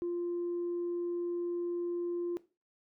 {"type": "tone", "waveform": "sine", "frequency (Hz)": 348, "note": "F4", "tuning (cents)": -6, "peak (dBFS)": -30, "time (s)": [0.02, 2.37], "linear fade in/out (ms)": 0, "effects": ["noise-tail reverb RT60 0.3 s tail -18 dB re dry", "tanh soft clip ceiling -29 dBFS"]}